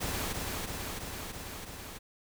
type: noise with echo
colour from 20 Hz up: pink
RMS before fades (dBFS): -34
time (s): 0-0.34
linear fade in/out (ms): 20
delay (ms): 330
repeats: 5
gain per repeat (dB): -2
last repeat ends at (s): 1.99
effects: none